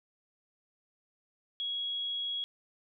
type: tone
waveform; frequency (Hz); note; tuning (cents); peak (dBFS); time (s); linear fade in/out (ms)
sine; 3322; G#7; 0; -32; 1.6-2.44; 0
effects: none